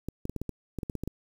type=clicks; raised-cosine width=3 ms; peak=-20 dBFS; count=12; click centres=0.086 / 0.254 / 0.296 / 0.363 / 0.416 / 0.493 / 0.787 / 0.832 / 0.898 / 0.953 / 1.036 / 1.076 s; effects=8-bit